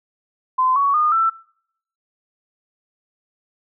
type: tone with pitch steps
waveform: sine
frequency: 1028 / 1121 / 1222.5 / 1333.2 Hz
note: C6 / C#6 / D#6 / E6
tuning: -31 / +19 / -31 / +19 cents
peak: -14 dBFS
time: 0.58-1.3 s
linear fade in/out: 10 ms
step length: 180 ms
effects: noise-tail reverb RT60 0.7 s tail -24 dB re dry